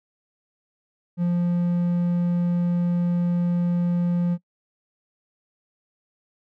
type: tone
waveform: triangle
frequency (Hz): 174.61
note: F3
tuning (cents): 0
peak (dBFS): -17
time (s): 1.17-4.38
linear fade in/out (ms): 50
effects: noise-tail reverb RT60 0.1 s tail -22 dB re dry